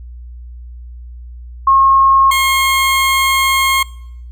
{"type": "tone pair in turn", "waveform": ["sine", "20% pulse"], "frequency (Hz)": [1081, 1075.4], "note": ["C#6", "C6"], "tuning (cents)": [-44, 47], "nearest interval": "unison", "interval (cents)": 9, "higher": "first", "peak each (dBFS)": -6, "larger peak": "neither", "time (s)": [[1.67, 2.31], [2.31, 3.83]], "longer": "second", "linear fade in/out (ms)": 5, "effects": ["noise-tail reverb RT60 0.8 s tail -24 dB re dry", "added 60 Hz sine -29 dBFS peak until 4.31 s"]}